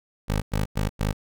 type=tone bursts; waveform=15% pulse; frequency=51.91 Hz; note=G#1; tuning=in tune; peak=-16 dBFS; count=4; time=0.28-1.131 s; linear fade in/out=20 ms; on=140 ms; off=97 ms; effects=none